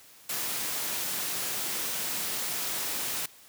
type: high-pass noise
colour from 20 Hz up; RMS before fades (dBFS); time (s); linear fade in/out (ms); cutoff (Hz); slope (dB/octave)
white; -32; 0.29-3.26; 5; 110; 24
effects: white hiss -54 dBFS RMS until 3.48 s + high-pass 60 Hz 12 dB/octave